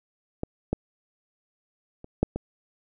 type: clicks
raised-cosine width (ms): 2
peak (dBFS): -15 / -11 / -28 / -7 / -16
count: 5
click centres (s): 0.434 / 0.73 / 2.044 / 2.23 / 2.36
effects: none